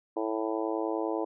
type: harmonic tone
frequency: 110 Hz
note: A2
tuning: in tune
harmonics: 3 / 4 / 5 / 6 / 7 / 8 / 9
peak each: -32 / -34 / -36 / -38 / -39 / -40 / -41 dBFS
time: 0.16-1.25 s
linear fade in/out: 10 ms
effects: none